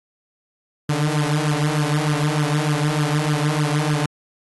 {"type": "tone with flanger", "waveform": "sawtooth", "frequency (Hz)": 149.9, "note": "D3", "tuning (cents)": 36, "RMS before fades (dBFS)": -20, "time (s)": [0.89, 4.06], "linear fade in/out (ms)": 5, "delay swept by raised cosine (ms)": [0.61, 6.11], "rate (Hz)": 3.3, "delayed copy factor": 0.7, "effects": ["AAC 32 kbps"]}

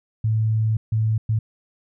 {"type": "tone bursts at uneven times", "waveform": "sine", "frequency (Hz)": 110, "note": "A2", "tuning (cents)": 0, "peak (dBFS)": -17, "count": 3, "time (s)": [[0.24, 0.77], [0.92, 1.18], [1.29, 1.39]], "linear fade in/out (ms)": 5, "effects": []}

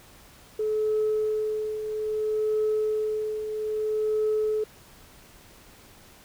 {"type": "tone with tremolo", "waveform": "sine", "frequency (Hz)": 430, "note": "A4", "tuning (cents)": -40, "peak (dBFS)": -20, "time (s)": [0.59, 4.64], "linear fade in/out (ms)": 5, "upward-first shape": "triangle", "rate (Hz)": 0.61, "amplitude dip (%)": 65, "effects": ["tanh soft clip ceiling -18 dBFS", "pink hiss -52 dBFS RMS until 6.24 s"]}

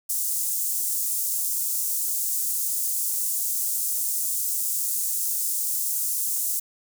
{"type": "high-pass noise", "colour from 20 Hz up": "pink", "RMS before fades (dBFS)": -26, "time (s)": [0.09, 6.6], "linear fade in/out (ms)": 10, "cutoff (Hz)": 7500, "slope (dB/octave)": 24, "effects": []}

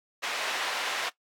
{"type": "band-pass noise", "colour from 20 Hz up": "white", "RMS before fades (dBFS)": -32, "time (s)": [0.22, 1.1], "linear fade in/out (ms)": 20, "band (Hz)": [600, 3000], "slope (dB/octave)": 12, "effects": ["noise-tail reverb RT60 0.1 s tail -17 dB re dry", "AAC 64 kbps"]}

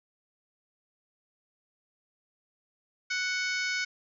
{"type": "harmonic tone with a mistuned harmonic", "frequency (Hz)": 740, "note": "F#5", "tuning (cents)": 0, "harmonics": [2, 3, 4, 5, 6, 7, 8, 9], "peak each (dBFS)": [-32, -32, -43, -43, -40, -38, -44, -45], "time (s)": [3.1, 3.85], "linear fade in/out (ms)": 10, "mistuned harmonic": 4, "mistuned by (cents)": 38, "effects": []}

